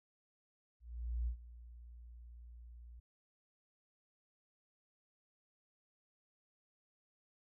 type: tone with ADSR envelope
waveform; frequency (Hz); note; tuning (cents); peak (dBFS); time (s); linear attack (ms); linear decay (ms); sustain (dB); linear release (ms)
sine; 59; A#1; +22; -33; 0.8-3; 470; 93; -18; 8
effects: none